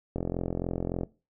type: click train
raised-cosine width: 2 ms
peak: -17 dBFS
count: 39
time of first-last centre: 0.16-1.034 s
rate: 43.5 Hz
effects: noise-tail reverb RT60 0.3 s tail -20 dB re dry